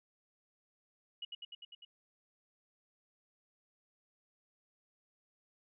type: tone with echo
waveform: sine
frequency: 2906 Hz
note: F#7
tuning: 32 cents flat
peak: -39 dBFS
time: 1.22-1.25 s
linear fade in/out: 5 ms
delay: 100 ms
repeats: 6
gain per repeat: -2 dB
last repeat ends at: 1.85 s
effects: none